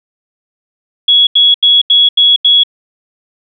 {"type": "tone bursts", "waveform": "sine", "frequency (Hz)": 3352, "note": "G#7", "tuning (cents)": 15, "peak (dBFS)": -4, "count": 6, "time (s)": [1.08, 2.635], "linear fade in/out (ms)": 5, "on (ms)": 190, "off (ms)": 83, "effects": []}